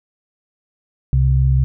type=tone pair together; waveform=sine; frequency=65.8 / 131.6 Hz; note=C2 / C3; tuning=+10 / +10 cents; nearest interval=octave; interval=1200 cents; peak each=-14 dBFS; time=1.13-1.64 s; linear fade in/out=0 ms; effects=none